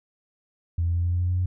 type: tone with pitch steps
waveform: sine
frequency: 84.6 / 85.48 / 86.38 / 87.28 / 88.19 / 89.11 / 90.05 / 90.99 Hz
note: E2 / F2 / F2 / F2 / F2 / F2 / F#2 / F#2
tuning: +45 / -37 / -18 / -1 / +17 / +35 / -46 / -28 cents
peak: -20 dBFS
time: 0.78-1.46 s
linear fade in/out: 5 ms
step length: 85 ms
effects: tanh soft clip ceiling -16 dBFS